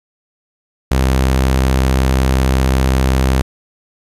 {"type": "tone", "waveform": "sawtooth", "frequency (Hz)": 65.4, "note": "C2", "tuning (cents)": 0, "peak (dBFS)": -7, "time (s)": [0.91, 3.42], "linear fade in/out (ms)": 5, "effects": ["resampled to 32000 Hz", "8-bit"]}